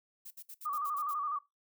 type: noise bursts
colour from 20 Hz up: violet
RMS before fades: -47 dBFS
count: 8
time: 0.25-1.141 s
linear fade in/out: 10 ms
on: 58 ms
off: 61 ms
type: tone with vibrato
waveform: sine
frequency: 1176 Hz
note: D6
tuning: 2 cents sharp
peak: -32 dBFS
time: 0.65-1.39 s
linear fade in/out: 10 ms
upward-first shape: square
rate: 12 Hz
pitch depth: 61 cents each way
effects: noise-tail reverb RT60 0.2 s tail -19 dB re dry